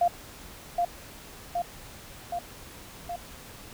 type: tone with echo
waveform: sine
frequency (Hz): 698.5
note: F5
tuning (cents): 0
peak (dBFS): -19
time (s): 0.01-0.08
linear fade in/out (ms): 5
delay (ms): 770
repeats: 4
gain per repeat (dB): -3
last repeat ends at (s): 3.16
effects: pink hiss -46 dBFS RMS until 3.73 s